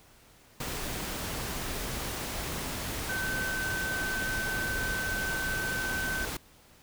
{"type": "tone in noise", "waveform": "sine", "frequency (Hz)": 1533, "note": "G6", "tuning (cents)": -39, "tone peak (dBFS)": -31, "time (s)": [3.09, 6.25], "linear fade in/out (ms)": 5, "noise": "pink", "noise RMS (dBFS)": -35, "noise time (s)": [0.6, 6.37], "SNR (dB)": 1, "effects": ["pink hiss -58 dBFS RMS until 6.82 s"]}